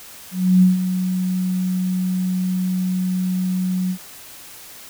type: tone with ADSR envelope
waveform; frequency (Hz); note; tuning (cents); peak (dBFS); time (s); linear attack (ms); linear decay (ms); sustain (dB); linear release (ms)
sine; 184; F#3; -9; -8; 0.31-3.98; 310; 150; -10; 76
effects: white hiss -40 dBFS RMS until 4.89 s